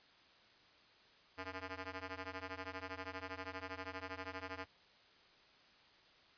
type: ring-modulated tone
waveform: 5% pulse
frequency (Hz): 187.5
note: F#3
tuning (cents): +23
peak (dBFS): -30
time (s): 1.37-4.66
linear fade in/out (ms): 20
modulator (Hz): 100
effects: white hiss -65 dBFS RMS until 6.37 s + resampled to 11025 Hz